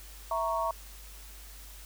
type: chord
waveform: sine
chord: A# diminished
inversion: second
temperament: equal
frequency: 659.3 / 932.3 / 1108.7 Hz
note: E5 / A#5 / C#6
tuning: 0 / 0 / 0 cents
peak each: -32 dBFS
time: 0.31-0.71 s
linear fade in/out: 2 ms
effects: added 50 Hz sine -47 dBFS peak until 1.85 s + white hiss -51 dBFS RMS until 1.85 s